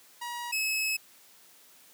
sawtooth tone pair in turn, 957 / 2581 Hz, A#5 / E7, +45 / -37 cents, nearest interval octave + perfect fourth, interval 1718 cents, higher second, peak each -31 / -24 dBFS, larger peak second, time 0.21-0.52 / 0.52-0.97 s, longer second, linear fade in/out 10 ms, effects white hiss -57 dBFS RMS until 1.93 s + high-pass 150 Hz 12 dB/octave

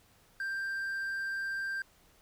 triangle tone, 1579 Hz, G6, 12 cents sharp, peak -31 dBFS, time 0.4-1.82 s, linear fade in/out 2 ms, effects pink hiss -64 dBFS RMS until 2.21 s

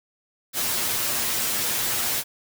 white noise with comb filter, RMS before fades -25 dBFS, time 0.53-2.24 s, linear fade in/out 50 ms, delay 8.5 ms, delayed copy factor +0.7, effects none

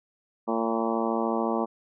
harmonic tone with a mistuned harmonic, 113.9 Hz, A#2, 40 cents flat, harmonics 2 / 3 / 4 / 5 / 6 / 7 / 8 / 9 / 10, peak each -29 / -31 / -32 / -33 / -34 / -34 / -35 / -36 / -36 dBFS, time 0.47-1.66 s, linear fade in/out 20 ms, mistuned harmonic 9, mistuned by -32 cents, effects none

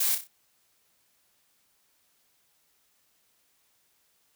blue noise with echo, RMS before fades -26 dBFS, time 0-0.15 s, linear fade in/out 5 ms, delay 31 ms, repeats 4, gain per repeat -7 dB, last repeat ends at 0.274 s, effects white hiss -69 dBFS RMS until 4.35 s

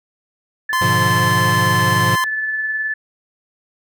sine tone with tremolo, 1741 Hz, A6, 19 cents flat, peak -17 dBFS, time 0.69-2.94 s, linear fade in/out 5 ms, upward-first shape triangle, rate 19 Hz, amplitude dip 35%
45% pulse tone, 1037 Hz, C6, 16 cents flat, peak -17 dBFS, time 0.73-2.24 s, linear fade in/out 0 ms
square chord, G# diminished seventh, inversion none, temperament equal, 103.83 / 123.47 / 146.83 / 174.61 Hz, G#2 / B2 / D3 / F3, 0 / 0 / 0 / 0 cents, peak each -22 / -22 / -27 / -23 dBFS, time 0.81-2.16 s, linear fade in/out 10 ms
effects none

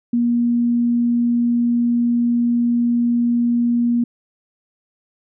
sine tone, 238.1 Hz, A#3, 37 cents sharp, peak -14 dBFS, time 0.13-4.04 s, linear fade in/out 5 ms, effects none

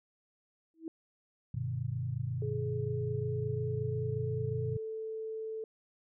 sine tone with exponential growth, 324.4 Hz, E4, 28 cents flat, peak -33 dBFS, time 0.74-0.88 s, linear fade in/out 1 ms, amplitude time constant 29 ms
sine chord, G augmented, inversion none, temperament equal with one note detuned, 98 / 123.47 / 152.01 Hz, G2 / B2 / D#3, 0 / 0 / -40 cents, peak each -39 / -34 / -40 dBFS, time 1.54-4.77 s, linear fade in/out 5 ms
sine tone with pitch glide, 422.5 to 440.7 Hz, G#4 to A4, +30 to +3 cents, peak -36 dBFS, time 2.42-5.64 s, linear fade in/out 2 ms, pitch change +73 cents, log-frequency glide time 3.04-4.87 s
effects none

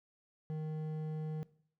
triangle tone with hard clipping, 155.56 Hz, D#3, in tune, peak -38 dBFS, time 0.5-1.43 s, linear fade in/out 0 ms, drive 12 dB, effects noise-tail reverb RT60 0.6 s tail -20 dB re dry

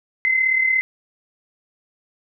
sine tone pair together, 2056 / 2093 Hz, C7 / C7, -31 / 0 cents, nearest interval unison, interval 31 cents, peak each -16 / -24 dBFS, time 0.25-0.81 s, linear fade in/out 0 ms, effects none

